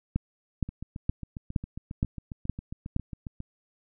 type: two click trains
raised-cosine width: 5 ms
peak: -24 / -13 dBFS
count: 21 / 7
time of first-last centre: 0.69-3.404 / 0.16-2.964 s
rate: 7.37 / 2.14 Hz
effects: none